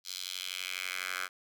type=tone with high-pass filter sweep; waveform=10% pulse; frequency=92.1 Hz; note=F#2; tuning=7 cents flat; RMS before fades=-38 dBFS; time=0.04-1.29 s; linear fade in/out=50 ms; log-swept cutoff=4400 to 1500 Hz; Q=2.2; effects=none